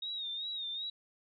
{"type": "tone with vibrato", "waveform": "sine", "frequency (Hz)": 3729, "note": "A#7", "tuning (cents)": 0, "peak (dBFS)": -36, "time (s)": [0.02, 0.9], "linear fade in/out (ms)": 5, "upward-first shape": "sine", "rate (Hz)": 2.6, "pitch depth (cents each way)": 77, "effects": []}